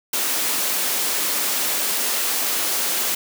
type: high-pass noise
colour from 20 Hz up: white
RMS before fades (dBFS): -22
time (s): 0.13-3.15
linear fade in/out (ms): 5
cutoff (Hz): 210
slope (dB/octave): 24
effects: none